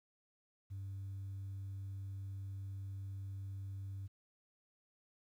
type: tone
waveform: sine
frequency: 97.5 Hz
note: G2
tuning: 9 cents flat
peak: -40 dBFS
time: 0.7-4.08 s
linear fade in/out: 20 ms
effects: tanh soft clip ceiling -40 dBFS + 12-bit